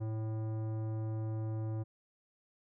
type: tone with tanh clipping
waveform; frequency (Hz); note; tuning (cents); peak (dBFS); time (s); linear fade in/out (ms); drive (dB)
sine; 110; A2; 0; -36; 0-1.84; 20; 15
effects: none